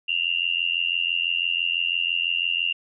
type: tone with amplitude modulation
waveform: sine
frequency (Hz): 2794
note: F7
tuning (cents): 0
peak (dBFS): -17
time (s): 0.08-2.73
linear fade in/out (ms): 10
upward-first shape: sine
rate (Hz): 86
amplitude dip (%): 100
effects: none